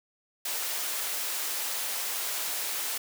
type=high-pass noise; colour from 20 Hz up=white; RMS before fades=-32 dBFS; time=0.45-2.98 s; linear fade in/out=5 ms; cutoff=470 Hz; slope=12 dB/octave; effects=none